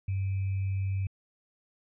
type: tone with sample-and-hold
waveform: sine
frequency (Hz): 96.6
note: G2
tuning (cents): -25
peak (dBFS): -27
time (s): 0.08-1.07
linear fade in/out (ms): 5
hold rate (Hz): 2450
effects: resampled to 8000 Hz